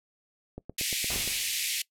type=click train; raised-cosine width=2 ms; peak=-25 dBFS; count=7; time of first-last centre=0.58-1.276 s; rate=8.62 Hz
type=band-pass noise; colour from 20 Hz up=pink; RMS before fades=-31 dBFS; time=0.78-1.82 s; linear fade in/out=5 ms; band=2100 to 14000 Hz; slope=48 dB/octave
type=noise with exponential decay; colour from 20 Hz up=pink; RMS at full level=-35 dBFS; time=1.1-1.75 s; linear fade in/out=2 ms; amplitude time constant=140 ms
effects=noise-tail reverb RT60 0.1 s tail -21 dB re dry